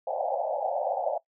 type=band-pass noise; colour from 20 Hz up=pink; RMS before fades=-29 dBFS; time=0.07-1.18 s; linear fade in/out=5 ms; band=530 to 840 Hz; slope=96 dB/octave; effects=noise-tail reverb RT60 0.1 s tail -20 dB re dry